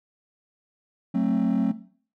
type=chord; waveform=triangle; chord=F# diminished; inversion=none; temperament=just; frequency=185 / 222 / 266.4 Hz; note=F#3 / A3 / C4; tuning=0 / +16 / +31 cents; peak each=-22 dBFS; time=1.14-1.72 s; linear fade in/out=10 ms; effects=noise-tail reverb RT60 0.5 s tail -17 dB re dry + tanh soft clip ceiling -14 dBFS